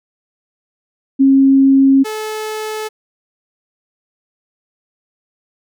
sine / sawtooth tone pair in turn, 270.7 / 432.2 Hz, C#4 / A4, -41 / -31 cents, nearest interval minor sixth, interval 810 cents, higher second, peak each -6 / -17 dBFS, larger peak first, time 1.19-2.04 / 2.04-2.89 s, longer neither, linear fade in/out 20 ms, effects none

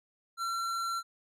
sine tone with hard clipping, 1359 Hz, F6, 48 cents flat, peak -33 dBFS, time 0.37-1.03 s, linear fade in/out 50 ms, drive 14 dB, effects none

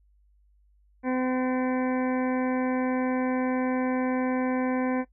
harmonic tone, 255.6 Hz, C4, 40 cents flat, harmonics 1 / 2 / 3 / 4 / 6 / 7 / 8 / 9, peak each -25 / -31 / -35 / -37 / -41 / -42 / -43 / -44 dBFS, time 1.03-5.05 s, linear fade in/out 50 ms, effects noise-tail reverb RT60 0.1 s tail -19 dB re dry + added 50 Hz sine -59 dBFS peak until 5.12 s

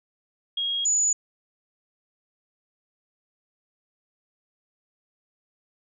sine tone pair in turn, 3277 / 6918 Hz, G#7 / A8, -24 / -30 cents, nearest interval octave + minor second, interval 1294 cents, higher second, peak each -24 / -19 dBFS, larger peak second, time 0.57-0.85 / 0.85-1.13 s, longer neither, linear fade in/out 5 ms, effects none

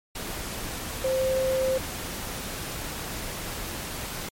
sine tone in noise, 524 Hz, C5, 2 cents sharp, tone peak -22 dBFS, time 1.04-1.78 s, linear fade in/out 5 ms, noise pink, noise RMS -34 dBFS, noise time 0.15-4.29 s, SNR +9 dB, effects MP3 64 kbps

